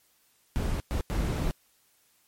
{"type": "noise bursts at uneven times", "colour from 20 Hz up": "brown", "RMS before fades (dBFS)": -28, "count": 3, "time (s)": [[0.56, 0.8], [0.91, 1.01], [1.1, 1.51]], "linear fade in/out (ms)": 0, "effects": ["white hiss -66 dBFS RMS until 2.27 s", "MP3 64 kbps"]}